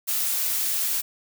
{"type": "noise", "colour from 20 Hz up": "blue", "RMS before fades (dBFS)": -25, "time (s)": [0.07, 1.02], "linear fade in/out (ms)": 20, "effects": []}